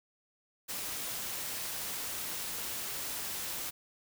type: noise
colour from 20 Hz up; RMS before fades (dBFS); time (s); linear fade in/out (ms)
white; -38; 0.68-3.71; 20
effects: none